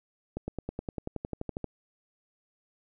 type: accelerating click train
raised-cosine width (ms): 2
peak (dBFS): -20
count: 15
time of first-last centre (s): 0.37-1.643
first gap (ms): 110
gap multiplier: 0.97
effects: none